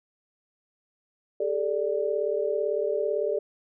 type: chord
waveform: sine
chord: G suspended second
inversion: none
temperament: equal with one note detuned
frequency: 402.1 / 440 / 587.3 Hz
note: G4 / A4 / D5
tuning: +44 / 0 / 0 cents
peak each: -29 / -28 / -28 dBFS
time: 1.4-3.39 s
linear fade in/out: 5 ms
effects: none